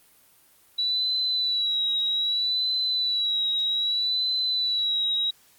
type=tone with vibrato; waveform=sine; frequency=3927 Hz; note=B7; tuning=11 cents flat; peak=-22 dBFS; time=0.78-5.31 s; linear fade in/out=10 ms; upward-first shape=sine; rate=0.63 Hz; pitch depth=47 cents each way; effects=white hiss -58 dBFS RMS until 5.58 s + Opus 32 kbps